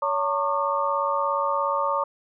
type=tone cluster; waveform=sine; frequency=563 / 910 / 1104 / 1201 Hz; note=C#5 / A#5 / C#6 / D6; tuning=+27 / -42 / -7 / +38 cents; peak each=-27 dBFS; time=0.02-2.04 s; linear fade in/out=5 ms; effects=none